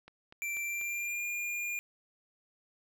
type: click train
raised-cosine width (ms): 0.3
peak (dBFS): -34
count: 4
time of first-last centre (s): 0.08-0.813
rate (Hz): 4.09
type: tone with pitch glide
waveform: square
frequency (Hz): 2349 to 2414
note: D7 to D7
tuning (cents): 0 to +47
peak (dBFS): -34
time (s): 0.42-1.79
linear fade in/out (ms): 0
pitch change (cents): +47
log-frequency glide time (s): 0.63-1.24
effects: none